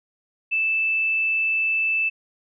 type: tone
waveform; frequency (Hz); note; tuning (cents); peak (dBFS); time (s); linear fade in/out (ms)
sine; 2637; E7; 0; -19; 0.51-2.1; 20
effects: none